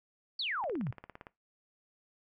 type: exponential sweep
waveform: sine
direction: down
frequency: 4703 to 110 Hz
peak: -32 dBFS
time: 0.39-0.91 s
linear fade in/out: 5 ms
type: click train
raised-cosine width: 0.5 ms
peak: -31 dBFS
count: 12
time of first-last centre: 0.64-1.269 s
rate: 17.5 Hz
effects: noise-tail reverb RT60 0.2 s tail -20 dB re dry